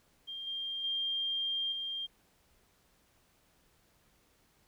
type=tone with level steps; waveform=sine; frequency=3196 Hz; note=G7; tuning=33 cents sharp; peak=-39 / -35 / -31 / -35 dBFS; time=0.27-2.07 s; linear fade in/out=20 ms; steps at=0.47 / 0.84 / 1.72 s; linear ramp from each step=2 ms; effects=pink hiss -69 dBFS RMS until 4.67 s